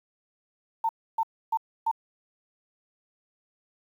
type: tone bursts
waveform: sine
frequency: 900 Hz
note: A5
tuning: 39 cents sharp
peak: -22 dBFS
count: 4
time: 0.84-1.914 s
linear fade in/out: 5 ms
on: 51 ms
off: 290 ms
effects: 9-bit